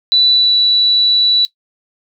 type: tone with pitch glide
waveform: sine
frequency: 3969 to 3946 Hz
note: B7 to B7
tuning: +8 to -2 cents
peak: -8 dBFS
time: 0.12-1.45 s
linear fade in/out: 0 ms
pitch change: -10 cents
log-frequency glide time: 0.3-0.56 s
effects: noise-tail reverb RT60 0.1 s tail -18 dB re dry